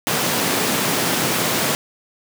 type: high-pass noise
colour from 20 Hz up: pink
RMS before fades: -20 dBFS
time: 0.07-1.75 s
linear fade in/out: 0 ms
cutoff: 140 Hz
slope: 24 dB/octave
effects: none